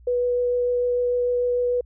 sine tone with vibrato, 490.1 Hz, B4, 13 cents flat, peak -19 dBFS, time 0.07-1.81 s, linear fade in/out 5 ms, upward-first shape triangle, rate 6.7 Hz, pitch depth 8 cents each way, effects added 60 Hz sine -46 dBFS peak until 1.85 s

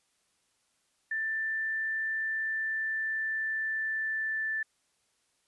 sine tone with pitch glide, 1773 to 1761.8 Hz, A6 to A6, +13 to +2 cents, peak -29 dBFS, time 1.11-4.63 s, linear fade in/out 5 ms, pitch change -11 cents, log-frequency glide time 2.15-4.5 s, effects white hiss -73 dBFS RMS until 5.47 s + resampled to 24000 Hz

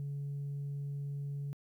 sine tone, 141.7 Hz, C#3, 38 cents sharp, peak -34 dBFS, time 0-1.53 s, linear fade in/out 0 ms, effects tanh soft clip ceiling -34 dBFS + 12-bit

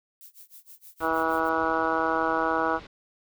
violet noise with tremolo, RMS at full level -46 dBFS, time 0.21-1.49 s, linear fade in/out 0 ms, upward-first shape sine, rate 6.4 Hz, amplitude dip 95%
harmonic tone, 161.9 Hz, E3, 31 cents flat, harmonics 2 / 3 / 4 / 5 / 6 / 7 / 8 / 9, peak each -31 / -31 / -31 / -31 / -31 / -31 / -31 / -31 dBFS, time 1-2.8 s, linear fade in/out 50 ms
pink low-pass noise, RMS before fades -46 dBFS, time 1-2.87 s, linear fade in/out 5 ms, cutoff 4500 Hz, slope 24 dB/octave
effects none

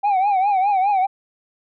sine tone with vibrato, 784 Hz, G5, in tune, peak -12 dBFS, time 0.03-1.07 s, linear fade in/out 20 ms, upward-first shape triangle, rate 4.9 Hz, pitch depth 130 cents each way, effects tanh soft clip ceiling -14 dBFS

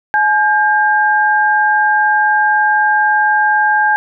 sine tone pair together, 848.1 / 1601 Hz, G#5 / G6, +36 / +36 cents, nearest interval major seventh, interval 1100 cents, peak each -12 dBFS, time 0.14-3.96 s, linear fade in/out 0 ms, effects none

